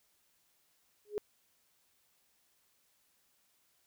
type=tone with exponential growth; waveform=sine; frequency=416.5 Hz; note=G#4; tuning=5 cents sharp; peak=-28 dBFS; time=1.05-1.18 s; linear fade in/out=0 ms; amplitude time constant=27 ms; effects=white hiss -73 dBFS RMS until 3.86 s